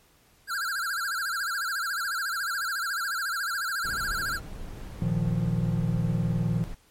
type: tone with vibrato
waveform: square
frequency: 1480 Hz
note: F#6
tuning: in tune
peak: -28 dBFS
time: 0.47-4.4 s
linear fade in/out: 50 ms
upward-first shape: sine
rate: 14 Hz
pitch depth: 180 cents each way
type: noise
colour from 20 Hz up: brown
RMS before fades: -38 dBFS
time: 3.84-6.75 s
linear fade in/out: 10 ms
type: chord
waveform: triangle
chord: Bb suspended fourth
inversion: none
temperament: just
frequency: 116.54 / 155.39 / 174.81 Hz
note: Bb2 / Eb3 / F3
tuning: 0 / -2 / +2 cents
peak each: -26 dBFS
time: 5.02-6.64 s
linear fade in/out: 0 ms
effects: pink hiss -61 dBFS RMS until 6.9 s + MP3 64 kbps